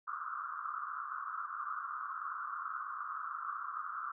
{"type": "band-pass noise", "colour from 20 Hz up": "white", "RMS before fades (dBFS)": -41, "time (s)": [0.07, 4.12], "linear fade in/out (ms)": 10, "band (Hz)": [1100, 1400], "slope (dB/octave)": 96, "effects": []}